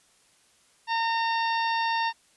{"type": "harmonic tone", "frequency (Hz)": 914, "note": "A#5", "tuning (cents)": -34, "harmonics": [1, 2, 3, 4, 5, 6], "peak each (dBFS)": [-25, -31, -35, -37, -39, -41], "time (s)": [0.87, 2.13], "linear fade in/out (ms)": 50, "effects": ["white hiss -62 dBFS RMS until 2.36 s", "resampled to 24000 Hz"]}